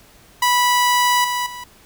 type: tone with level steps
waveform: sawtooth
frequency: 983 Hz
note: B5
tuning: 8 cents flat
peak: -10 / -16 / -27 dBFS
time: 0.42-1.64 s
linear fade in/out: 5 ms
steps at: 1.24 / 1.46 s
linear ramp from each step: 5 ms
effects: pink hiss -49 dBFS RMS until 1.85 s